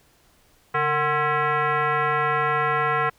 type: tone with frequency modulation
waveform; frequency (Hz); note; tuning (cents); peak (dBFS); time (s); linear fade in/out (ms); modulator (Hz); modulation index
sine; 142.9; D3; -47; -19; 0.74-3.1; 10; 601; 2.9
effects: pink hiss -59 dBFS RMS until 3.18 s